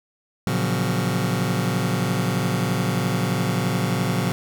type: chord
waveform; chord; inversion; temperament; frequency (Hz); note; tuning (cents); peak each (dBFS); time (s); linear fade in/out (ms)
sawtooth; Gb major seventh; first; just; 115.62 / 138.75 / 173.43 / 185; Bb2 / Db3 / F3 / Gb3; -14 / +2 / -12 / 0; -21 / -22 / -22 / -22; 0.47-4.32; 0
effects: none